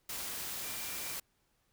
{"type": "tone in noise", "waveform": "sine", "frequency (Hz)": 2363, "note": "D7", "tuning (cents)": 10, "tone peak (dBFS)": -50, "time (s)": [0.62, 1.15], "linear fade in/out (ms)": 5, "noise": "white", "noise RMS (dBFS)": -40, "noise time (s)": [0.09, 1.2], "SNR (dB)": -13, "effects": ["pink hiss -75 dBFS RMS until 1.72 s"]}